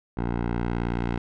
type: tone with low-pass filter sweep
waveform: 10% pulse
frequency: 58.7 Hz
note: A#1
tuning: 13 cents sharp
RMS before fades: -27 dBFS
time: 0.17-1.18 s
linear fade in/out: 5 ms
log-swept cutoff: 1400 to 2600 Hz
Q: 0.75
effects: none